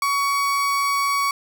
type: tone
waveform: 35% pulse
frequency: 1124 Hz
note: C#6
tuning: 24 cents sharp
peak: -17 dBFS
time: 0.02-1.31 s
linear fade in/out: 2 ms
effects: none